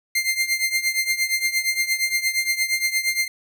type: tone with tremolo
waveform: sawtooth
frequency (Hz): 2099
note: C7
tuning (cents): +5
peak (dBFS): -13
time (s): 0.15-3.28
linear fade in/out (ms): 5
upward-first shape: triangle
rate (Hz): 8.6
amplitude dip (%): 85
effects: none